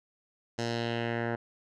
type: tone with low-pass filter sweep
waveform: 10% pulse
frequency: 117 Hz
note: A#2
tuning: 7 cents sharp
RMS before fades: -32 dBFS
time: 0.58-1.36 s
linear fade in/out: 10 ms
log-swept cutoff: 6100 to 1400 Hz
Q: 1.9
effects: none